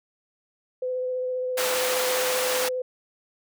sine tone with vibrato, 507 Hz, B4, 45 cents sharp, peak -25 dBFS, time 0.82-2.82 s, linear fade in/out 5 ms, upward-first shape sine, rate 15 Hz, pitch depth 13 cents each way
pink high-pass noise, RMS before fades -27 dBFS, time 1.57-2.69 s, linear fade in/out 10 ms, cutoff 640 Hz, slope 12 dB/octave
effects none

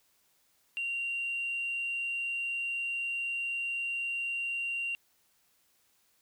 sine tone, 2764 Hz, F7, 19 cents flat, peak -30 dBFS, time 0.77-4.95 s, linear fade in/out 0 ms, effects tanh soft clip ceiling -27 dBFS + white hiss -70 dBFS RMS until 6.21 s

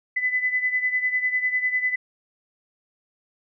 sine beating tone pair, 2003 / 2013 Hz, B6 / B6, +24 / +33 cents, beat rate 10 Hz, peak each -22 / -27 dBFS, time 0.16-1.96 s, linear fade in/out 10 ms, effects none

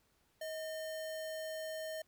sine tone with sample-and-hold, 633 Hz, D#5, 30 cents sharp, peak -39 dBFS, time 0.41-2.02 s, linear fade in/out 5 ms, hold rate 2450 Hz, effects pink hiss -74 dBFS RMS until 2.07 s

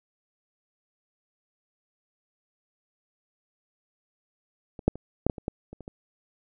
clicks, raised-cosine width 2 ms, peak -26 / -6 / -25 / -8 / -12 / -24 / -15 / -28 / -28 / -25 dBFS, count 10, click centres 4.792 / 4.88 / 4.956 / 5.266 / 5.298 / 5.382 / 5.481 / 5.73 / 5.807 / 5.879 s, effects none

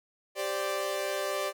sawtooth chord, G suspended fourth, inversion none, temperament equal, 392 / 523.3 / 587.3 Hz, G4 / C5 / D5, 0 / 0 / 0 cents, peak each -32 / -33 / -28 dBFS, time 0.35-1.53 s, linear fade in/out 50 ms, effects none

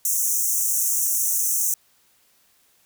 pink high-pass noise, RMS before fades -22 dBFS, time 0.05-1.74 s, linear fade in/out 2 ms, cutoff 5900 Hz, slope 96 dB/octave, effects white hiss -61 dBFS RMS until 2.85 s

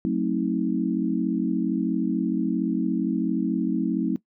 sine chord, F# diminished seventh, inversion none, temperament just, 185 / 222 / 266.4 / 319.7 Hz, F#3 / A3 / C4 / Eb4, 0 / +16 / +31 / +47 cents, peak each -27 dBFS, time 0.05-4.16 s, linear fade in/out 0 ms, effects noise-tail reverb RT60 0.1 s tail -19 dB re dry

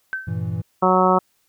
sine tone with exponential decay, 1542 Hz, G6, 29 cents flat, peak -20 dBFS, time 0.13-0.42 s, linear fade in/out 0 ms, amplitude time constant 61 ms
triangle chord, E diminished, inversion first, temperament equal, 98 / 116.54 / 164.81 Hz, G2 / Bb2 / E3, 0 / 0 / 0 cents, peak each -25 dBFS, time 0.27-0.62 s, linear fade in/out 10 ms
harmonic tone, 185 Hz, F#3, in tune, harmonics 1 / 2 / 3 / 4 / 5 / 6 / 7, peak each -21 / -21 / -21 / -21 / -21 / -21 / -21 dBFS, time 0.82-1.19 s, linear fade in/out 10 ms
effects white hiss -65 dBFS RMS until 1.48 s

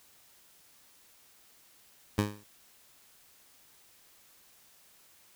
15% pulse tone with exponential decay, 103.5 Hz, G#2, 5 cents flat, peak -16 dBFS, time 2.18-2.44 s, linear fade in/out 5 ms, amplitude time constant 56 ms, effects white hiss -61 dBFS RMS until 5.35 s

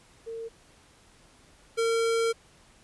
sine / square tone pair in turn, 455.3 / 457.3 Hz, A#4 / A#4, -41 / -33 cents, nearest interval unison, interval 8 cents, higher second, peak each -34 / -24 dBFS, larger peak second, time 0.26-0.49 / 1.77-2.33 s, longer second, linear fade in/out 20 ms, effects pink hiss -58 dBFS RMS until 2.83 s + resampled to 24000 Hz

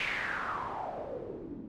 white noise with low-pass filter sweep, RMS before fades -37 dBFS, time 0-1.68 s, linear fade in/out 2 ms, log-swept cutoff 2500 to 250 Hz, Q 4.7, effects none

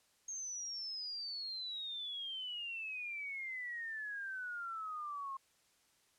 sine exponential sweep, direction down, 6490 to 1068 Hz, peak -40 dBFS, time 0.28-5.37 s, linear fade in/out 5 ms, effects white hiss -72 dBFS RMS until 6.18 s + low-pass 10000 Hz 12 dB/octave

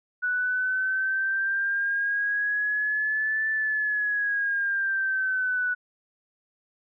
sine exponential two-way sweep, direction up then down, 1476 to 1760 to 1476 Hz, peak -23 dBFS, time 0.22-5.75 s, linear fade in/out 20 ms, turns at 3.49 s, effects none

